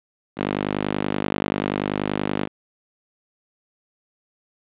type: tone with high-pass filter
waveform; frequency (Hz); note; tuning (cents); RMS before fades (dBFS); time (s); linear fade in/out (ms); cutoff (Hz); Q
sawtooth; 50.4; G1; +49; -25; 0.36-2.49; 50; 240; 1.4
effects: resampled to 8000 Hz + 7-bit